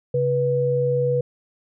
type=tone pair together; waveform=sine; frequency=136.9 / 489.3 Hz; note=C#3 / B4; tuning=-21 / -16 cents; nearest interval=octave + minor seventh; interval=2205 cents; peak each=-23 / -19 dBFS; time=0.14-1.21 s; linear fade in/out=5 ms; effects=none